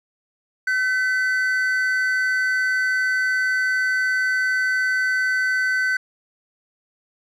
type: tone pair together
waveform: triangle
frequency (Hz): 1524 / 1986.7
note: G6 / B6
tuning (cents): -49 / +10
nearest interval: perfect fourth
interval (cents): 459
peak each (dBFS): -17 / -25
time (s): 0.67-5.97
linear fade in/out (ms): 5
effects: resampled to 32000 Hz